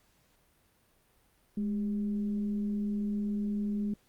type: tone with frequency modulation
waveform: sine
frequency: 207.7 Hz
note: G#3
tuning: in tune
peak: -29 dBFS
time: 1.57-3.94 s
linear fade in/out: 5 ms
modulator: 189 Hz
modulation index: 0.27
effects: pink hiss -68 dBFS RMS until 4.08 s + Opus 48 kbps